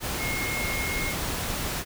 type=tone in noise; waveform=sine; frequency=2154 Hz; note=C7; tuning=50 cents sharp; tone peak=-30 dBFS; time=0.17-1.15 s; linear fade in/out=50 ms; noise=pink; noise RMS=-30 dBFS; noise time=0-1.85 s; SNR=-3 dB; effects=none